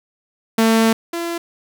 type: tone pair in turn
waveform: sawtooth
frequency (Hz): 224.6 / 339.4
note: A3 / F4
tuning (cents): +36 / -49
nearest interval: perfect fifth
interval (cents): 715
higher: second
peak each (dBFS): -8 / -18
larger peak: first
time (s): 0.58-0.93 / 1.13-1.38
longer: first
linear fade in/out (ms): 5
effects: none